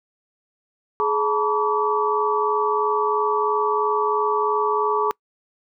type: tone cluster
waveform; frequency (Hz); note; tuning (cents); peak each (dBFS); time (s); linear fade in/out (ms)
sine; 423.2 / 884 / 967 / 1147; G#4 / A5 / B5 / D6; +33 / +8 / -37 / -41; -22 / -26 / -25 / -22; 1-5.11; 0
effects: noise-tail reverb RT60 0.1 s tail -26 dB re dry